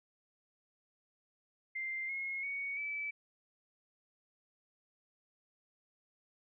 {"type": "tone with pitch steps", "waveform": "sine", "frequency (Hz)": [2093, 2162, 2233, 2306], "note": ["C7", "C#7", "C#7", "D7"], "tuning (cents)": [0, -44, 12, -32], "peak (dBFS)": -36, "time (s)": [1.75, 3.11], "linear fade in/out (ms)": 10, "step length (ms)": 340, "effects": []}